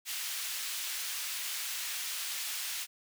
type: high-pass noise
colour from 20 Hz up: pink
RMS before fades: -37 dBFS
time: 0.05-2.87 s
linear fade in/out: 50 ms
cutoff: 2400 Hz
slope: 12 dB/octave
effects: none